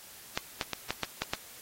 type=clicks; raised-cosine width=0.2 ms; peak=-12 dBFS; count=7; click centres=0.375 / 0.612 / 0.733 / 0.906 / 1.033 / 1.22 / 1.335 s; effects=white hiss -50 dBFS RMS until 1.61 s + AAC 48 kbps

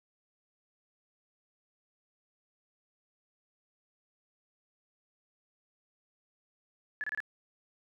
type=tone bursts; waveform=sine; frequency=1713 Hz; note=A6; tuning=47 cents flat; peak=-32 dBFS; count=4; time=7.01-7.203 s; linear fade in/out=0 ms; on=28 ms; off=27 ms; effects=none

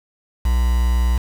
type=tone with quantisation; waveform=triangle; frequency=60.2 Hz; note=B1; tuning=44 cents flat; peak=-12 dBFS; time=0.45-1.18 s; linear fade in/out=5 ms; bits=5; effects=none

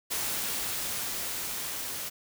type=noise with level ramp; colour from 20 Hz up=white; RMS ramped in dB=-31 to -36 dBFS; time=0.1-2.1 s; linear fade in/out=20 ms; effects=none

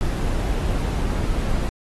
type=noise; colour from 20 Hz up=brown; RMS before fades=-22 dBFS; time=0.01-1.69 s; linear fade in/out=0 ms; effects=AAC 32 kbps

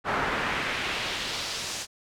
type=noise with band-pass filter sweep; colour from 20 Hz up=brown; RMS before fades=-30 dBFS; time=0.04-1.87 s; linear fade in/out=50 ms; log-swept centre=1300 to 6500 Hz; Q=1.3; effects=none

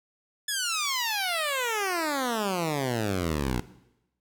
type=exponential sweep; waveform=10% pulse; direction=down; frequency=1733 to 58 Hz; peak=-18 dBFS; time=0.48-3.6 s; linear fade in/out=5 ms; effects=noise-tail reverb RT60 0.9 s tail -17 dB re dry

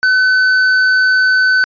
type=tone with hard clipping; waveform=sine; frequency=1513 Hz; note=F#6; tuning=38 cents sharp; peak=-10 dBFS; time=0.03-1.64 s; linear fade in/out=0 ms; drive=7 dB; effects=resampled to 11025 Hz

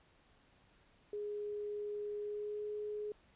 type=tone with pitch glide; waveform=sine; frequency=415.3 to 419.9 Hz; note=G#4 to G#4; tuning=0 to +19 cents; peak=-38 dBFS; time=1.13-3.12 s; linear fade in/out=2 ms; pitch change=+19 cents; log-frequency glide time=2.21-2.67 s; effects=pink hiss -68 dBFS RMS until 3.35 s + resampled to 8000 Hz

